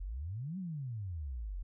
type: exponential two-way sweep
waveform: sine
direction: up then down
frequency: 41.2 to 195.8 to 41.2 Hz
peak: -37 dBFS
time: 0-1.63 s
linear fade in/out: 10 ms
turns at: 0.58 s
effects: none